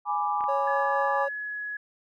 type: chord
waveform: sine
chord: G# diminished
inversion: none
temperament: equal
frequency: 830.6 / 987.8 / 1174.7 Hz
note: G#5 / B5 / D6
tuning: 0 / 0 / 0 cents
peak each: -27 / -31 / -29 dBFS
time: 0.05-1.28 s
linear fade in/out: 50 ms
type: clicks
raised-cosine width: 0.5 ms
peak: -28 dBFS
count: 2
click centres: 0.408 / 0.44 s
type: tone with tremolo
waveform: triangle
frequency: 554.4 Hz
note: C#5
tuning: in tune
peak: -25 dBFS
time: 0.48-1.29 s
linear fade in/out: 10 ms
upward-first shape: sine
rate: 4.3 Hz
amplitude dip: 25%
type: tone with pitch glide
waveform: sine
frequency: 1699 to 1683.4 Hz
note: G#6 to G#6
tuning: +39 to +23 cents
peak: -31 dBFS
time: 0.67-1.77 s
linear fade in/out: 5 ms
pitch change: -16 cents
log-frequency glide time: 1.21-1.61 s
effects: none